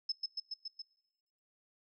sine tone with echo, 5210 Hz, E8, 21 cents flat, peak -31 dBFS, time 0.09-0.12 s, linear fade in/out 5 ms, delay 140 ms, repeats 5, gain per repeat -2 dB, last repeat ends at 0.82 s, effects noise-tail reverb RT60 1.0 s tail -21 dB re dry

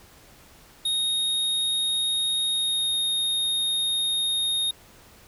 square tone with pitch glide, 3729 to 3708 Hz, A#7 to A#7, 0 to -10 cents, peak -23 dBFS, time 0.85-4.71 s, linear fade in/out 5 ms, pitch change -10 cents, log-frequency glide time 2.49-2.99 s, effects pink hiss -52 dBFS RMS until 5.27 s

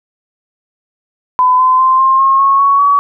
sine tone with pitch steps, 1008 / 1025 / 1042.3 / 1059.9 / 1077.9 / 1096.1 / 1114.6 / 1133.4 Hz, B5 / C6 / C6 / C6 / C#6 / C#6 / C#6 / C#6, +35 / -36 / -7 / +22 / -49 / -20 / +9 / +38 cents, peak -6 dBFS, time 1.39-2.99 s, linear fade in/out 0 ms, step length 200 ms, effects none

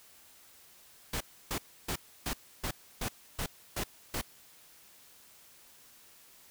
pink noise bursts, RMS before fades -34 dBFS, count 9, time 1.13-4.214 s, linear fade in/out 5 ms, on 76 ms, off 300 ms, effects white hiss -58 dBFS RMS until 6.5 s

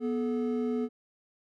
triangle tone pair together, 244.1 / 431.8 Hz, B3 / A4, -20 / -33 cents, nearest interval minor seventh, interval 987 cents, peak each -27 / -30 dBFS, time 0-0.89 s, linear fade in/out 50 ms, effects none

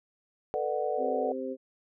sine chord, B minor seventh, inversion third, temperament just, 444.5 / 493.9 / 592.7 / 740.8 Hz, A4 / B4 / D5 / F#5, +18 / 0 / +16 / +2 cents, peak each -33 dBFS, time 0.54-1.32 s, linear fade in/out 0 ms
harmonic tone, 130.81 Hz, C3, in tune, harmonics 2 / 3 / 4, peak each -36 / -37 / -36 dBFS, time 0.97-1.57 s, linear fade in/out 50 ms
effects none

